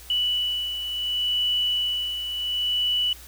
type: beating tone pair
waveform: sine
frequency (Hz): 2960 / 2960.7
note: F#7 / F#7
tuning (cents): 0 / 0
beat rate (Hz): 0.7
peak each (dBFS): -23 / -31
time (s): 0.1-3.13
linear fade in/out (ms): 2
effects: added 60 Hz sine -46 dBFS peak until 3.27 s + white hiss -46 dBFS RMS until 3.27 s